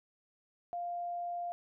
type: tone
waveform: sine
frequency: 698.5 Hz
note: F5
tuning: in tune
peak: -35 dBFS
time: 0.73-1.52 s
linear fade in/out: 0 ms
effects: none